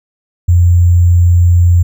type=tone with sample-and-hold; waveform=sine; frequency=87.31 Hz; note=F2; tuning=in tune; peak=-4 dBFS; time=0.48-1.83 s; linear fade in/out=10 ms; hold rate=7350 Hz; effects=none